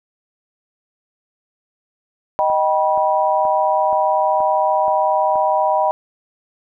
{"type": "chord", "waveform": "sine", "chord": "Eb augmented", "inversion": "none", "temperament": "just", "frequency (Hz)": [622.3, 777.8, 972.3], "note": ["Eb5", "G5", "B5"], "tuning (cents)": [0, -14, -27], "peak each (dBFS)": -18, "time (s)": [2.39, 5.91], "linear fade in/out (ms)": 0}
{"type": "click train", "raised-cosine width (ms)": 1, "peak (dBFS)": -21, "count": 7, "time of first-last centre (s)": [2.5, 5.357], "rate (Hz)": 2.1}
{"effects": []}